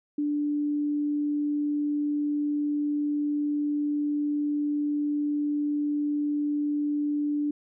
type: tone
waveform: sine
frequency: 293.7 Hz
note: D4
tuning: in tune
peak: -24 dBFS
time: 0.18-7.51 s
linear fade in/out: 5 ms
effects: none